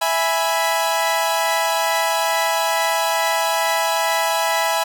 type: chord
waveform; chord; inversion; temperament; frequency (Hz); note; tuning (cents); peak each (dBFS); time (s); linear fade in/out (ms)
sawtooth; E major; none; equal; 659.3 / 830.6 / 987.8; E5 / G#5 / B5; 0 / 0 / 0; -18; 0.01-4.84; 10
effects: none